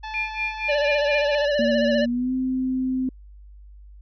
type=tone; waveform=sawtooth; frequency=870 Hz; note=A5; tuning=20 cents flat; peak=-27 dBFS; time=0.03-1.46 s; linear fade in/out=10 ms
type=tone with tremolo; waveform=sine; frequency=2403 Hz; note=D7; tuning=39 cents sharp; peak=-22 dBFS; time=0.14-1.35 s; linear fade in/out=0 ms; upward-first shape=sine; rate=4.2 Hz; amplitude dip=100%
type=tone with vibrato; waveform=square; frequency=581 Hz; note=D5; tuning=19 cents flat; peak=-20 dBFS; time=0.68-2.06 s; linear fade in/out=20 ms; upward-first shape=sine; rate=15 Hz; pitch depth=46 cents each way
type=tone with pitch glide; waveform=sine; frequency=233.1 to 258.6 Hz; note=A#3 to C4; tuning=0 to -20 cents; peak=-21 dBFS; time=1.59-3.09 s; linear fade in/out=2 ms; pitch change=+180 cents; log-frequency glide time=2.01-2.33 s
effects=added 50 Hz sine -42 dBFS peak until 4.01 s + resampled to 11025 Hz